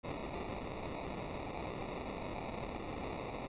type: noise with sample-and-hold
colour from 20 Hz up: violet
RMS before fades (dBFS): -42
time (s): 0.03-3.48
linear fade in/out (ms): 20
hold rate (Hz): 1575
effects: resampled to 8000 Hz